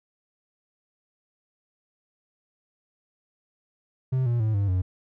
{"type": "tone with pitch steps", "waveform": "triangle", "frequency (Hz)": [130, 119.21, 109.32, 100.24, 91.92], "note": ["C3", "A#2", "A2", "G2", "F#2"], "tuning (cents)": [-11, 39, -11, 39, -11], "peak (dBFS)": -19, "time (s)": [4.12, 4.82], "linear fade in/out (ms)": 10, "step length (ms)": 140, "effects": []}